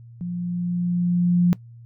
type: tone with level ramp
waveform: sine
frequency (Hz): 175.9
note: F3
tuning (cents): +13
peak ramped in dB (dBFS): -26 to -13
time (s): 0.21-1.53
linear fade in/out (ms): 0
effects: noise-tail reverb RT60 0.1 s tail -20 dB re dry + added 117 Hz sine -41 dBFS peak until 1.85 s